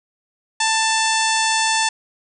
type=harmonic tone with a mistuned harmonic; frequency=887 Hz; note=A5; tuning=14 cents sharp; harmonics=1 / 2 / 3 / 4 / 5 / 6 / 7 / 8 / 9 / 10; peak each=-20 / -23 / -25 / -26 / -27 / -28 / -28 / -29 / -30 / -30 dBFS; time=0.6-1.89 s; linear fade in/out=5 ms; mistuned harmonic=4; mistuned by=-18 cents; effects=none